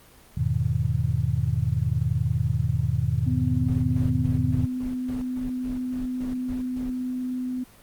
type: chord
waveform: sine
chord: E major seventh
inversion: none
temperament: just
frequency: 82.41 / 103.01 / 123.61 / 154.51 Hz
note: E2 / G#2 / B2 / D#3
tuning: 0 / -14 / +2 / -12 cents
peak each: -28 / -27 / -25 / -28 dBFS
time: 0.37-4.66 s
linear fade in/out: 5 ms
type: tone with pitch glide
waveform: sine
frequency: 251.1 to 252.8 Hz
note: B3 to B3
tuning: +29 to +41 cents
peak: -26 dBFS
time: 3.26-7.64 s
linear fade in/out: 10 ms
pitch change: +12 cents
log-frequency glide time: 3.45-3.83 s
type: noise bursts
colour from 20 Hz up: brown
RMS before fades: -37 dBFS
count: 12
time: 3.68-6.9 s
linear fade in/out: 5 ms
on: 140 ms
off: 140 ms
effects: pink hiss -52 dBFS RMS until 7.82 s + Opus 24 kbps